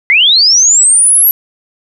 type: linear sweep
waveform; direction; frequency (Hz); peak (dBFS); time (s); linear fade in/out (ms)
sine; up; 2009 to 11840; -4; 0.1-1.31; 0
effects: none